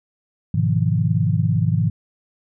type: chord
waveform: sine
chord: F half-diminished seventh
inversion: first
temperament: just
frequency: 104.77 / 125.72 / 157.15 / 174.61 Hz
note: Ab2 / Cb3 / Eb3 / F3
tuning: +16 / +31 / +18 / 0 cents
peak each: -20 / -22 / -20 / -24 dBFS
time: 0.54-1.9 s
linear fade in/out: 5 ms
effects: none